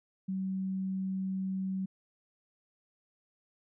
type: tone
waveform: sine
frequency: 190 Hz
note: F#3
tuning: 46 cents sharp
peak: -31 dBFS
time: 0.28-1.86 s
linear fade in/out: 10 ms
effects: none